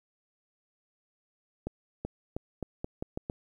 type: accelerating click train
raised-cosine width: 2 ms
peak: -20 dBFS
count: 8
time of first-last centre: 1.67-3.299 s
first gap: 380 ms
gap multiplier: 0.83
effects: 10-bit